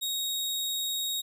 sawtooth tone, 3765 Hz, A#7, 16 cents sharp, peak -26 dBFS, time 0.01-1.22 s, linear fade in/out 20 ms, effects none

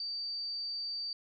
sine tone, 4627 Hz, D8, 27 cents flat, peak -35 dBFS, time 0-1.13 s, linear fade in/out 2 ms, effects none

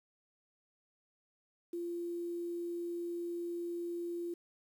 sine tone with quantisation, 345 Hz, F4, 21 cents flat, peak -36 dBFS, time 1.73-4.34 s, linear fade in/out 5 ms, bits 10, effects none

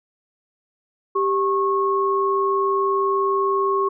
sine tone pair together, 392.3 / 1093.1 Hz, G4 / C#6, +1 / -25 cents, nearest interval octave + tritone, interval 1774 cents, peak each -20 dBFS, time 1.15-3.89 s, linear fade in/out 10 ms, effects none

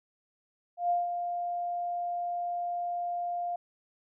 sine tone with ADSR envelope, 701 Hz, F5, 6 cents sharp, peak -23 dBFS, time 0.77-3.56 s, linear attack 130 ms, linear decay 170 ms, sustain -7 dB, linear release 5 ms, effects none

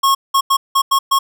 square tone bursts at uneven times, 1090 Hz, C#6, 29 cents flat, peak -11 dBFS, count 6, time 0.03-0.15 / 0.34-0.41 / 0.5-0.57 / 0.75-0.82 / 0.91-0.99 / 1.11-1.19 s, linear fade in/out 10 ms, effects none

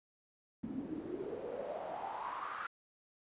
pink noise with band-pass filter sweep, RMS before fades -42 dBFS, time 0.63-2.67 s, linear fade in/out 5 ms, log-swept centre 230 to 1400 Hz, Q 6.8, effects resampled to 8000 Hz

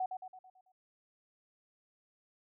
sine tone with echo, 746 Hz, F#5, 14 cents sharp, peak -31 dBFS, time 0-0.06 s, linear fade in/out 5 ms, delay 110 ms, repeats 6, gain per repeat -6 dB, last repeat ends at 0.72 s, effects none

